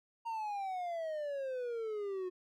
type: exponential sweep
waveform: triangle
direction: down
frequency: 932.3 to 360.6 Hz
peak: -34 dBFS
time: 0.25-2.3 s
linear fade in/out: 20 ms
effects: none